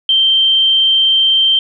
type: tone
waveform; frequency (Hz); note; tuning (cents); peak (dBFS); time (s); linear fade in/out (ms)
sine; 3136; G7; 0; -8; 0.09-1.59; 2
effects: none